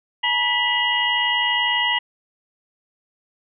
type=tone cluster; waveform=sine; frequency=856 / 956 / 1971 / 2867 / 3188 Hz; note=A5 / A#5 / B6 / F7 / G7; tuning=-48 / +43 / -4 / +45 / +28 cents; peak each=-30 / -25 / -22 / -21 / -29 dBFS; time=0.23-1.99 s; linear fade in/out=10 ms; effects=none